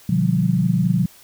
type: chord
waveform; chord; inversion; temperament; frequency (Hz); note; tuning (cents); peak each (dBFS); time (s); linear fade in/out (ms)
sine; G dominant seventh; first; just; 122.5 / 147 / 176.4 / 196; B2 / D3 / F3 / G3; -14 / +2 / +18 / 0; -22 / -22 / -18 / -23; 0.09-1.06; 5
effects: white hiss -48 dBFS RMS until 1.23 s